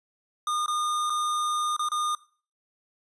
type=tone with dropouts; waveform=square; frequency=1218 Hz; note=D#6; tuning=37 cents flat; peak=-26 dBFS; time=0.47-2.15 s; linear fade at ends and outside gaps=2 ms; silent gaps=0.661-0.68 / 1.098-1.102 / 1.765-1.793 / 1.887-1.917 s; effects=noise-tail reverb RT60 0.4 s tail -18 dB re dry + resampled to 24000 Hz